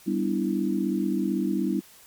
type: chord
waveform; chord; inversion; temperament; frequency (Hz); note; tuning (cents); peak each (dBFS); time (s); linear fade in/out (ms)
sine; E minor seventh; first; equal; 196 / 246.9 / 293.7 / 329.6; G3 / B3 / D4 / E4; 0 / 0 / 0 / 0; -27 / -30 / -29 / -28; 0.06-1.81; 20
effects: white hiss -52 dBFS RMS until 2.06 s + MP3 96 kbps